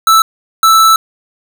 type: tone pair in turn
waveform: square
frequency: 1318.5 / 1318.5 Hz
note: E6 / E6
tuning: 0 / 0 cents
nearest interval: unison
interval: 0 cents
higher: neither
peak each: -5 dBFS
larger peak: neither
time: 0.07-0.22 / 0.63-0.96 s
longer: second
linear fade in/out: 2 ms
effects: none